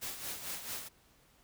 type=noise with tremolo; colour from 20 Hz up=white; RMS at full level=-39 dBFS; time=0.01-0.89 s; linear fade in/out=20 ms; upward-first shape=sine; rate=4.5 Hz; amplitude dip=60%; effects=pink hiss -66 dBFS RMS until 1.43 s